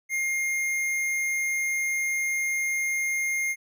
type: tone with tanh clipping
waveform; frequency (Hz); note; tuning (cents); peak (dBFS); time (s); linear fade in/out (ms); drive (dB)
sine; 2125; C7; +26; -26; 0.09-3.56; 50; 17
effects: none